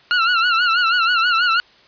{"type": "tone with vibrato", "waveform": "sawtooth", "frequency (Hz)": 1396.9, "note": "F6", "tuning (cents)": 0, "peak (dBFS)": -10, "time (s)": [0.11, 1.6], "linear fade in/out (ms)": 0, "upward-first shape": "sine", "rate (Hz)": 6.2, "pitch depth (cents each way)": 95, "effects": ["white hiss -50 dBFS RMS until 1.87 s", "resampled to 11025 Hz"]}